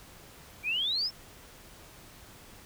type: exponential sweep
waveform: sine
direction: up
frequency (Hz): 2312 to 5440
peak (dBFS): -27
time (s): 0.63-1.11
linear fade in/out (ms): 50
effects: pink hiss -52 dBFS RMS until 2.65 s